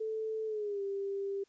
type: tone with pitch glide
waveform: sine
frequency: 438.9 to 395.6 Hz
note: A4 to G4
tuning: -4 to +16 cents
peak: -33 dBFS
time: 0-1.44 s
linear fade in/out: 10 ms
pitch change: -180 cents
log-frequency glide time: 0.46-0.82 s
effects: white hiss -72 dBFS RMS until 1.48 s + resampled to 16000 Hz